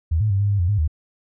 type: tone with pitch steps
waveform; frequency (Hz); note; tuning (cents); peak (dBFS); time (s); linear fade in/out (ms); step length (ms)
sine; 80.7 / 107.6 / 98 / 101.8 / 101 / 87 / 103.4 / 77.3; E2 / A2 / G2 / G#2 / G#2 / F2 / G#2 / D#2; -36 / -38 / 0 / -34 / -48 / -6 / -7 / -11; -16; 0.11-0.878; 10; 96
effects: none